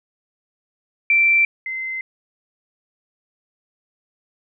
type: tone pair in turn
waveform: sine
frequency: 2345 / 2067 Hz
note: D7 / C7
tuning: -3 / -22 cents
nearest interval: major second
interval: 219 cents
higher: first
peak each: -12 / -24 dBFS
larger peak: first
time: 1.1-1.45 / 1.66-2.01 s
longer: neither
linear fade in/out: 2 ms
effects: none